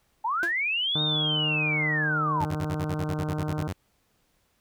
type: linear two-way sweep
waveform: sine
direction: up then down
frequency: 836 to 3729 to 836 Hz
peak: -24 dBFS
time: 0.24-2.45 s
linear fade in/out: 10 ms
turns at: 1.02 s
type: tone with exponential decay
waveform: sawtooth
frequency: 342 Hz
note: F4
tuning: 36 cents flat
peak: -24 dBFS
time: 0.43-0.56 s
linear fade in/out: 0 ms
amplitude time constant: 28 ms
type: harmonic tone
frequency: 152.8 Hz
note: D#3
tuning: 31 cents flat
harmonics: 1 / 2 / 3 / 4 / 5 / 6 / 7 / 8 / 9 / 10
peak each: -29 / -35 / -39 / -41 / -43 / -45 / -46 / -47 / -48 / -49 dBFS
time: 0.95-3.68 s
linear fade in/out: 5 ms
type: tone bursts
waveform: sawtooth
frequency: 93 Hz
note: F#2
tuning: 9 cents sharp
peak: -25 dBFS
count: 14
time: 2.4-3.731 s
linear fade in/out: 10 ms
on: 57 ms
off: 41 ms
effects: pink hiss -69 dBFS RMS until 4.6 s